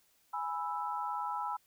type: chord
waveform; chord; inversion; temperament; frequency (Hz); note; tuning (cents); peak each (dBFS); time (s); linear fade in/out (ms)
sine; E major; first; equal; 830.6 / 987.8 / 1318.5; G#5 / B5 / E6; 0 / 0 / 0; -38 / -37 / -39; 0.33-1.57; 10
effects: white hiss -70 dBFS RMS until 1.66 s